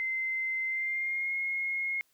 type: tone with pitch glide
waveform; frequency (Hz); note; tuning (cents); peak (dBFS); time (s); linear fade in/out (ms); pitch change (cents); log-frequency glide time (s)
sine; 2072 to 2155; C7 to C#7; -17 to -49; -29; 0-2.01; 0; +68; 0.67-1.34
effects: white hiss -70 dBFS RMS until 2.13 s